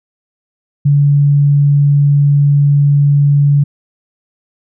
sine tone, 143.3 Hz, D3, 42 cents flat, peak -6 dBFS, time 0.85-3.64 s, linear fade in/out 10 ms, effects none

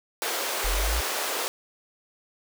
pink high-pass noise, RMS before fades -29 dBFS, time 0.22-1.48 s, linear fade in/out 0 ms, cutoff 400 Hz, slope 24 dB/octave
sine exponential sweep, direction up, 39.94 to 61.74 Hz, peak -24 dBFS, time 0.64-1.01 s, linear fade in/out 10 ms
effects none

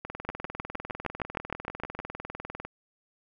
two click trains, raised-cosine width 0.5 ms, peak -21 / -17 dBFS, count 53 / 12, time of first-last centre 0.05-2.65 / 0.29-1.99 s, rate 20 / 6.47 Hz, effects none

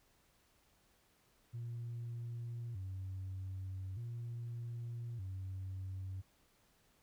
sine tone with vibrato, 105.7 Hz, G#2, 31 cents sharp, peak -39 dBFS, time 1.53-6.22 s, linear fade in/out 20 ms, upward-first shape square, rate 0.41 Hz, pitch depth 190 cents each way, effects tanh soft clip ceiling -38 dBFS + pink hiss -72 dBFS RMS until 7.02 s

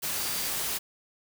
sine tone in noise, 4699 Hz, D8, in tune, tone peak -40 dBFS, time 0.15-0.49 s, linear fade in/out 20 ms, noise white, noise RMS -31 dBFS, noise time 0.02-0.79 s, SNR -12 dB, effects none

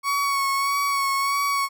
35% pulse tone with vibrato, 1114 Hz, C#6, 8 cents sharp, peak -19 dBFS, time 0.03-1.69 s, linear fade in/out 50 ms, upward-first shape sine, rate 1.6 Hz, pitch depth 26 cents each way, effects none

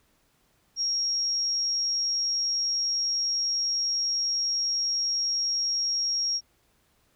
sine tone, 5590 Hz, F8, 1 cent sharp, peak -24 dBFS, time 0.76-6.41 s, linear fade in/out 50 ms, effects pink hiss -67 dBFS RMS until 7.15 s

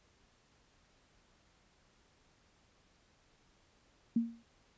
sine tone with exponential decay, 231.5 Hz, A#3, 12 cents flat, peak -24 dBFS, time 4.16-4.43 s, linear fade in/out 5 ms, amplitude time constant 57 ms, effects pink hiss -69 dBFS RMS until 4.77 s + resampled to 16000 Hz

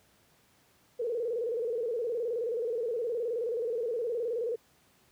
sine tone with vibrato, 466.8 Hz, A#4, 2 cents sharp, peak -29 dBFS, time 0.99-4.56 s, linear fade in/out 10 ms, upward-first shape square, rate 19 Hz, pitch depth 86 cents each way, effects pink hiss -65 dBFS RMS until 5.11 s + high-pass 80 Hz 12 dB/octave

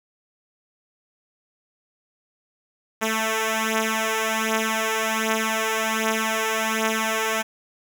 5% pulse beating tone pair, 220 / 221.3 Hz, A3 / A3, 0 / +10 cents, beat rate 1.3 Hz, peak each -15 / -12 dBFS, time 3.01-7.43 s, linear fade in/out 20 ms, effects none

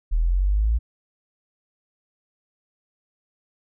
sine linear sweep, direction up, 38 to 58 Hz, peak -17 dBFS, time 0.11-0.79 s, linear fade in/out 20 ms, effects none

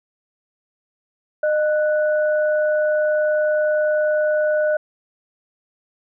sine tone pair together, 610.2 / 1480 Hz, D#5 / F#6, -34 / 0 cents, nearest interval octave + minor third, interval 1534 cents, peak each -16 / -26 dBFS, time 1.43-4.77 s, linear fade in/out 5 ms, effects none

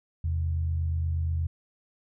sine tone pair together, 82.41 / 130.82 Hz, E2 / C3, 0 / 0 cents, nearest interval minor sixth, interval 800 cents, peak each -25 / -36 dBFS, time 0.24-1.47 s, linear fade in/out 5 ms, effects none

